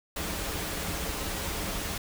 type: noise with comb filter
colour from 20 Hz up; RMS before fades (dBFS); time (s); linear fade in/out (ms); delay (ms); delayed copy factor
pink; -33; 0.16-1.98; 5; 8.1; -0.55
effects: none